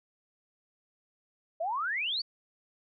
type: exponential sweep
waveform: sine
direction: up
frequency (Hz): 622.3 to 4709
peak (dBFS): -29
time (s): 1.6-2.22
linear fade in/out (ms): 10
effects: none